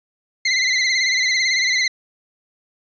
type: tone with vibrato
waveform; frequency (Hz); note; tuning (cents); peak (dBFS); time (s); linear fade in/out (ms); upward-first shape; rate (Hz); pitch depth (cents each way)
25% pulse; 2051; C7; -35; -12; 0.45-1.88; 5; sine; 18; 64
effects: resampled to 16000 Hz